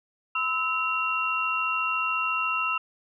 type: tone cluster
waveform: sine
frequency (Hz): 1010 / 1303 / 2747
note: B5 / E6 / F7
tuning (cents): +39 / -20 / -29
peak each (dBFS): -34 / -27 / -27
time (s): 0.35-2.78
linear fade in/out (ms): 5
effects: none